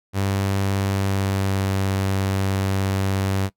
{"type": "tone with pitch glide", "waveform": "sawtooth", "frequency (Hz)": [98, 96.82], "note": ["G2", "G2"], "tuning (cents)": [0, -21], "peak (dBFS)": -16, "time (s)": [0.13, 3.5], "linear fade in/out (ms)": 50, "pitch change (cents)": -21, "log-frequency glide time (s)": [0.86, 1.72], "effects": ["noise-tail reverb RT60 0.1 s tail -19 dB re dry"]}